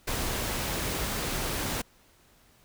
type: noise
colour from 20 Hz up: pink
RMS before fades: -31 dBFS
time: 0.07-1.82 s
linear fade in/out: 10 ms
effects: pink hiss -61 dBFS RMS until 2.64 s